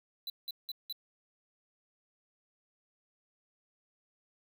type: tone bursts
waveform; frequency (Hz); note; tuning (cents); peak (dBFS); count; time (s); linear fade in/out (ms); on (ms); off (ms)
square; 3986; B7; +15; -37; 4; 0.27-0.926; 2; 29; 180
effects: none